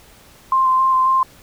sine tone with vibrato, 1046.5 Hz, C6, in tune, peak -12 dBFS, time 0.52-1.23 s, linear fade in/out 2 ms, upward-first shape square, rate 3.7 Hz, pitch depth 12 cents each way, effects pink hiss -47 dBFS RMS until 1.42 s

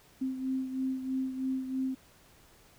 sine beating tone pair, 261.6 / 264.7 Hz, C4 / C4, 0 / +20 cents, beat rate 3.1 Hz, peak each -31 / -38 dBFS, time 0.21-1.95 s, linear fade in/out 10 ms, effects pink hiss -60 dBFS RMS until 2.78 s

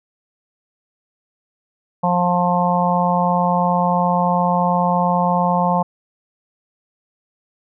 harmonic tone, 177.1 Hz, F3, 24 cents sharp, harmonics 1 / 3 / 4 / 5 / 6, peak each -19 / -23 / -21 / -19 / -23 dBFS, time 2.03-5.83 s, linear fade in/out 10 ms, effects none

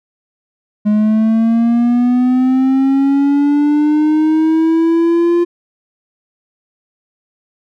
triangle linear sweep, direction up, 208.6 to 347.5 Hz, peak -7 dBFS, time 0.85-5.45 s, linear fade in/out 20 ms, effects none

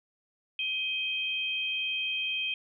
sine tone pair together, 2521 / 3171 Hz, D#7 / G7, +22 / +19 cents, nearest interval major third, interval 397 cents, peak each -31 / -32 dBFS, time 0.59-2.54 s, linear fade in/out 2 ms, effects none

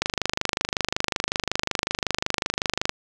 click train, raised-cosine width 0.2 ms, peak -4 dBFS, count 74, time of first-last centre 0.02-2.894 s, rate 25.4 Hz, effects none

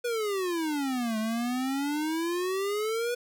square exponential two-way sweep, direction down then up, 490.4 to 215.3 to 490.4 Hz, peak -28 dBFS, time 0.04-3.15 s, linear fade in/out 10 ms, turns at 1.18 s, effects 10-bit

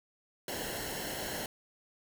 pink noise with comb filter, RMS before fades -38 dBFS, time 0.48-1.46 s, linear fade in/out 2 ms, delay 0.83 ms, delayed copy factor -0.7, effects none

